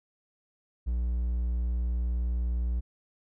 triangle tone, 59.8 Hz, A#1, 45 cents sharp, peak -24 dBFS, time 0.86-2.81 s, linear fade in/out 20 ms, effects none

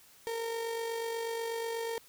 35% pulse tone with amplitude modulation, 459 Hz, A#4, 27 cents flat, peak -30 dBFS, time 0.27-1.98 s, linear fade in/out 0 ms, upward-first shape sine, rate 48.2 Hz, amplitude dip 40%, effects white hiss -59 dBFS RMS until 2.08 s

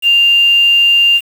sine tone with quantisation, 2794 Hz, F7, in tune, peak -6 dBFS, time 0.02-1.21 s, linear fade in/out 50 ms, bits 5, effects none

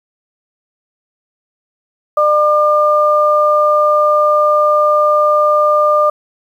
sine tone pair together, 600 / 1200 Hz, D5 / D6, +37 / +37 cents, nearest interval octave, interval 1200 cents, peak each -11 dBFS, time 2.17-6.1 s, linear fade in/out 5 ms, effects 7-bit

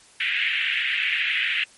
white band-pass noise, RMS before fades -24 dBFS, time 0.2-1.64 s, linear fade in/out 5 ms, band 1700 to 3000 Hz, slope 48 dB/octave, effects white hiss -52 dBFS RMS until 1.77 s + MP3 48 kbps

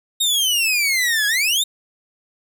sawtooth exponential two-way sweep, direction down then up, 3764 to 1642 to 3764 Hz, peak -13 dBFS, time 0.2-1.64 s, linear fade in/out 10 ms, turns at 1.27 s, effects none

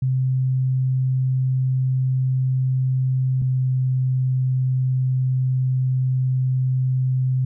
sine tone pair in turn, 130 / 129.26 Hz, C3 / C3, -11 / -21 cents, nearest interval unison, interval 10 cents, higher first, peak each -17 dBFS, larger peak neither, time 0.02-3.42 / 3.42-7.45 s, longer second, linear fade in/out 5 ms, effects none

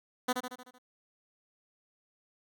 10% pulse tone with echo, 250.9 Hz, B3, 28 cents sharp, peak -18 dBFS, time 0.28-0.33 s, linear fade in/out 10 ms, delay 76 ms, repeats 6, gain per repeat -5 dB, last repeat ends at 0.786 s, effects none

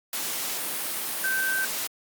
sine tone in noise, 1549 Hz, G6, 21 cents flat, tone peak -24 dBFS, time 1.24-1.65 s, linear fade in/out 2 ms, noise white, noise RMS -30 dBFS, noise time 0.13-1.87 s, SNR +3 dB, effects high-pass 200 Hz 12 dB/octave + Opus 48 kbps

